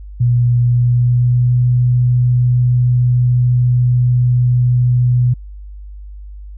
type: tone with pitch glide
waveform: sine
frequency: 121.1 to 123.43 Hz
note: B2 to B2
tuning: -34 to -1 cents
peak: -9 dBFS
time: 0.2-5.34 s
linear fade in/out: 10 ms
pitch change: +33 cents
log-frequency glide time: 0.63-1.59 s
effects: added 50 Hz sine -29 dBFS peak until 6.57 s

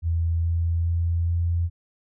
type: tone with pitch steps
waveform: sine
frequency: 83.3 / 83.98 / 84.66 / 85.35 Hz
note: E2 / E2 / E2 / F2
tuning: +19 / +33 / +47 / -39 cents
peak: -20 dBFS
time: 0.02-1.7 s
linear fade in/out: 50 ms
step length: 420 ms
effects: none

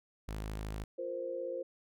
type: tone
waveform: sawtooth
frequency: 52.9 Hz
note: G#1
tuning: 33 cents sharp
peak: -34 dBFS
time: 0.28-0.84 s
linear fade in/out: 5 ms
type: chord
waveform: sine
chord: F suspended fourth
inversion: none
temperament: equal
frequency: 349.2 / 466.2 / 523.3 Hz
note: F4 / Bb4 / C5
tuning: 0 / 0 / 0 cents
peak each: -43 / -43 / -37 dBFS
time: 0.98-1.63 s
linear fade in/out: 10 ms
effects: none

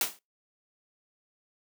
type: noise with exponential decay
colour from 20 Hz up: white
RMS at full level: -23 dBFS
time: 0.01-0.19 s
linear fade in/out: 2 ms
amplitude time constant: 38 ms
effects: noise-tail reverb RT60 0.2 s tail -22 dB re dry + high-pass 200 Hz 12 dB/octave

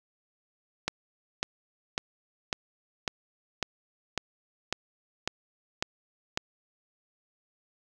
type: click train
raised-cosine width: 0.2 ms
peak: -10 dBFS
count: 11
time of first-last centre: 0.88-6.375 s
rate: 1.82 Hz
effects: none

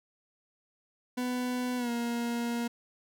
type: tone with pitch glide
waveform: 40% pulse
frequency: 248.9 to 236.2 Hz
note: B3 to A#3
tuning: +14 to +23 cents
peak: -29 dBFS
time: 1.17-2.68 s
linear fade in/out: 10 ms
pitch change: -91 cents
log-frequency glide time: 1.77-1.9 s
effects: none

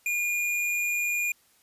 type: tone with hard clipping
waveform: sine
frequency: 2427 Hz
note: D#7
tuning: 44 cents flat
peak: -26 dBFS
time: 0.06-1.32 s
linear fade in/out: 2 ms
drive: 18 dB
effects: white hiss -63 dBFS RMS until 1.62 s + resampled to 32000 Hz

